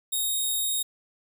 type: tone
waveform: 5% pulse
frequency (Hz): 3729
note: A#7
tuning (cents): 0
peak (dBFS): -17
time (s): 0.12-0.83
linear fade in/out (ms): 10
effects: none